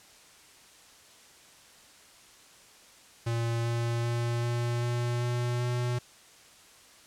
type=tone with pitch steps; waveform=square; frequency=116.54 / 117.49 / 118.44 / 119.4 / 120.37 / 121.35 / 122.33 Hz; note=A#2 / A#2 / A#2 / A#2 / B2 / B2 / B2; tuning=0 / +14 / +28 / +42 / -44 / -30 / -16 cents; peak=-28 dBFS; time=3.26-5.99 s; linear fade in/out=10 ms; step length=390 ms; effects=white hiss -55 dBFS RMS until 7.06 s + low-pass 9000 Hz 12 dB/octave